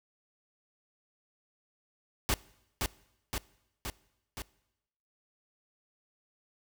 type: noise with echo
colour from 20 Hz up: pink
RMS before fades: -28 dBFS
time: 2.29-2.34 s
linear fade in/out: 0 ms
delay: 520 ms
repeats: 4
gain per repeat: -3 dB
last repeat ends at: 4.42 s
effects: noise-tail reverb RT60 0.9 s tail -22 dB re dry